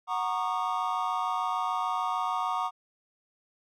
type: chord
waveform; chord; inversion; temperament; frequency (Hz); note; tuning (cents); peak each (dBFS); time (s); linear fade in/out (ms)
triangle; D# minor seventh; first; equal with one note detuned; 740 / 932.3 / 1108.7 / 1215.4; F#5 / A#5 / C#6 / D#6; 0 / 0 / 0 / -41; -31; 0.07-2.71; 50
effects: none